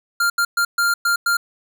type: tone bursts at uneven times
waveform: square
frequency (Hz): 1396.9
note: F6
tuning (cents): 0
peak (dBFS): -16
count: 6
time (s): 0.2-0.3 / 0.38-0.45 / 0.57-0.65 / 0.78-0.94 / 1.05-1.16 / 1.26-1.37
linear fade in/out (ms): 5
effects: none